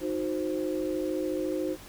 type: chord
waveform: sine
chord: C diminished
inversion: first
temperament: equal with one note detuned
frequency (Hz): 311.1 / 364.9 / 523.3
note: Eb4 / Gb4 / C5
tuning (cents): 0 / -24 / 0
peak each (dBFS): -31 / -32 / -33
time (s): 0-1.77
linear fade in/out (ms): 50
effects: pink hiss -48 dBFS RMS until 1.88 s